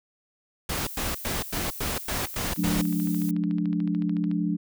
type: noise bursts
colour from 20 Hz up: pink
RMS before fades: -29 dBFS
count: 8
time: 0.69-2.816 s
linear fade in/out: 5 ms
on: 180 ms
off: 98 ms
type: noise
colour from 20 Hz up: violet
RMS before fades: -38 dBFS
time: 0.75-3.31 s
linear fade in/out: 5 ms
type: click train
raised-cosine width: 0.3 ms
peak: -29 dBFS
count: 29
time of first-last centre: 2.27-4.314 s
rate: 13.7 Hz
type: chord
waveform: sine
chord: D diminished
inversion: first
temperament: just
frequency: 176.2 / 211.4 / 293.7 Hz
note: F3 / Ab3 / D4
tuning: +16 / +31 / 0 cents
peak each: -26 / -29 / -28 dBFS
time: 2.57-4.57 s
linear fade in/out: 20 ms
effects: none